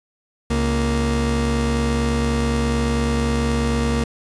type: tone pair together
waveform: 30% pulse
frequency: 69.3 / 233.1 Hz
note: C#2 / A#3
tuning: 0 / 0 cents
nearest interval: octave + major sixth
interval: 2100 cents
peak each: -18 dBFS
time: 0.5-4.04 s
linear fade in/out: 5 ms
effects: resampled to 22050 Hz